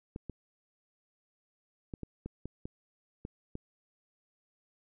clicks, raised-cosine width 3 ms, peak -26 dBFS, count 9, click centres 0.161 / 0.297 / 1.938 / 2.033 / 2.26 / 2.456 / 2.655 / 3.251 / 3.554 s, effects none

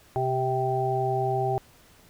harmonic tone with a mistuned harmonic, 130.2 Hz, C3, 8 cents flat, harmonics 1 / 3 / 5 / 6, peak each -29 / -28 / -32 / -27 dBFS, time 0.16-1.58 s, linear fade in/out 0 ms, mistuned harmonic 1, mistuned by -23 cents, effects pink hiss -56 dBFS RMS until 2.09 s

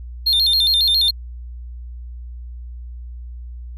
triangle tone with vibrato, 3907 Hz, B7, 19 cents flat, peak -12 dBFS, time 0.26-1.11 s, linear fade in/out 10 ms, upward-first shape square, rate 7.3 Hz, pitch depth 140 cents each way, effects added 60 Hz sine -30 dBFS peak until 3.77 s

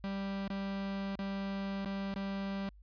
45% pulse tone with dropouts, 196.2 Hz, G3, 2 cents sharp, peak -35 dBFS, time 0.04-2.69 s, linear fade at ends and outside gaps 0 ms, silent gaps 0.478-0.502 / 1.154-1.191 / 1.847-1.858 / 2.14-2.161 s, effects added 50 Hz sine -54 dBFS peak until 2.82 s + resampled to 11025 Hz

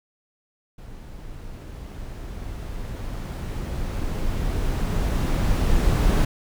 brown noise with level ramp, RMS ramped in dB -40 to -17 dBFS, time 0.78-6.25 s, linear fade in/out 5 ms, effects none

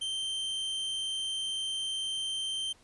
45% pulse tone, 3129 Hz, G7, 4 cents flat, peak -31 dBFS, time 0.01-2.73 s, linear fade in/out 10 ms, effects pink hiss -62 dBFS RMS until 2.83 s + resampled to 24000 Hz

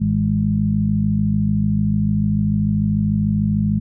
harmonic tone with a mistuned harmonic, 53.5 Hz, A1, 48 cents flat, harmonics 1 / 2 / 3 / 4, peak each -28 / -21 / -21 / -18 dBFS, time 0-3.8 s, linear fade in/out 20 ms, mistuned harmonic 4, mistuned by -55 cents, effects none

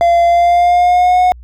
triangle tone with pitch glide, 687 to 727.9 Hz, F5 to F#5, -29 to -29 cents, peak -5 dBFS, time 0.01-1.32 s, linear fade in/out 0 ms, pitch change +100 cents, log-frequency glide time 0.25-1.2 s, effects added 60 Hz sine -32 dBFS peak until 1.43 s

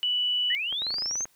sine tone, 2960 Hz, F#7, in tune, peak -23 dBFS, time 0.03-0.55 s, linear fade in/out 0 ms
sine linear sweep, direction up, 1799 to 6500 Hz, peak -27 dBFS, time 0.5-1.25 s, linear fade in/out 5 ms
clicks, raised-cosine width 0.5 ms, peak -26 dBFS, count 12, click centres 0.726 / 0.82 / 0.867 / 0.906 / 0.942 / 0.984 / 1.022 / 1.059 / 1.111 / 1.156 / 1.207 / 1.255 s
effects white hiss -63 dBFS RMS until 1.35 s

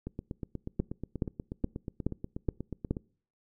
two click trains, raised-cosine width 3 ms, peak -23 / -15 dBFS, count 25 / 6, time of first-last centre 0.07-2.969 / 0.8-2.91 s, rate 8.28 / 2.37 Hz, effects noise-tail reverb RT60 0.5 s tail -25 dB re dry

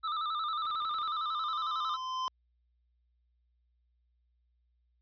square tone with vibrato, 1254 Hz, D#6, 13 cents sharp, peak -32 dBFS, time 0.03-1.97 s, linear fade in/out 20 ms, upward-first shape square, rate 11 Hz, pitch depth 71 cents each way
square tone with exponential growth, 1032 Hz, C6, 24 cents flat, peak -31 dBFS, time 0.34-2.28 s, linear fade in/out 0 ms, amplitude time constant 420 ms
clicks, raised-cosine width 0.3 ms, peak -36 dBFS, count 10, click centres 0.654 / 0.704 / 0.751 / 0.821 / 0.853 / 0.912 / 0.945 / 0.987 / 1.017 / 1.077 s
effects added 60 Hz sine -70 dBFS peak until 5.01 s + resampled to 11025 Hz

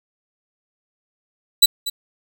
sawtooth tone with echo, 3951 Hz, B7, in tune, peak -4 dBFS, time 1.62-1.66 s, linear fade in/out 10 ms, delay 240 ms, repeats 1, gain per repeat -15 dB, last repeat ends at 1.9 s, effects none

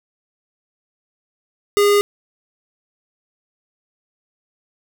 square tone, 408.6 Hz, G#4, 28 cents flat, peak -12 dBFS, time 1.77-2.01 s, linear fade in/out 0 ms, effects none

